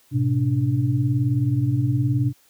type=tone cluster; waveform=sine; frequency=108.4 / 127.4 / 292.4 Hz; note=A2 / C3 / D4; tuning=-25 / -46 / -7 cents; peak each=-24 / -19 / -26 dBFS; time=0.11-2.33 s; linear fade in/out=50 ms; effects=white hiss -58 dBFS RMS until 2.49 s + high-pass 60 Hz 12 dB/octave